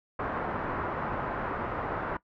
white low-pass noise, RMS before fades -33 dBFS, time 0.19-2.17 s, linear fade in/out 5 ms, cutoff 1400 Hz, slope 24 dB/octave, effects noise-tail reverb RT60 0.1 s tail -19 dB re dry

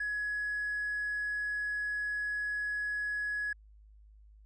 sine tone with hard clipping, 1681 Hz, G#6, 20 cents sharp, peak -32 dBFS, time 0-3.53 s, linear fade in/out 5 ms, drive 1 dB, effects added 52 Hz sine -54 dBFS peak until 4.45 s + resampled to 22050 Hz

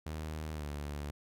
sawtooth tone with pitch glide, 77.78 to 72.99 Hz, D#2 to D2, 0 to -10 cents, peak -34 dBFS, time 0.06-1.11 s, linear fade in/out 5 ms, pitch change -110 cents, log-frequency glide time 0.54-0.66 s, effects none

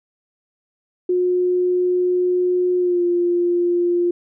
sine tone with pitch glide, 360.7 to 349.8 Hz, F#4 to F4, -44 to +3 cents, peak -15 dBFS, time 1.09-4.11 s, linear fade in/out 5 ms, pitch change -53 cents, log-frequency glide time 2.78-3.03 s, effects none

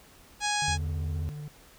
harmonic tone, 830.6 Hz, G#5, in tune, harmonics 1 / 2 / 3 / 4 / 5 / 6 / 7 / 8 / 9 / 10, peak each -30 / -33 / -35 / -36 / -37 / -38 / -38 / -39 / -40 / -40 dBFS, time 0.4-0.78 s, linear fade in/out 50 ms
triangle tone with pitch glide, 146.83 to 148.45 Hz, D3 to D3, 0 to +19 cents, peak -34 dBFS, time 0.62-1.48 s, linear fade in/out 0 ms, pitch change +19 cents, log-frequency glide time 0.86-1.12 s
triangle tone with vibrato, 82.41 Hz, E2, in tune, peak -27 dBFS, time 0.68-1.29 s, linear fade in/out 0 ms, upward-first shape sine, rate 15 Hz, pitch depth 92 cents each way
effects pink hiss -55 dBFS RMS until 1.78 s

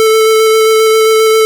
square tone with vibrato, 440 Hz, A4, in tune, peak -6 dBFS, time 0-1.45 s, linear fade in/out 0 ms, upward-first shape square, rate 7.5 Hz, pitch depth 9 cents each way, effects none

